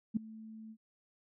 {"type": "tone with ADSR envelope", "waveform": "sine", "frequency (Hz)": 220, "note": "A3", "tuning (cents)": 0, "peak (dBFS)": -25, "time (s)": [0.14, 0.77], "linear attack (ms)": 26, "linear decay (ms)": 7, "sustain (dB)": -21, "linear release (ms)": 60, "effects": []}